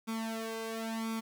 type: tone with flanger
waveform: sawtooth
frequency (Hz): 224.3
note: A3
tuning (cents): +34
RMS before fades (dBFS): -37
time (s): 0.07-1.21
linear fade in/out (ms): 20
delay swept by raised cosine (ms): 0.85 to 1.95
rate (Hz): 0.96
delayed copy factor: +0.85
effects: 10-bit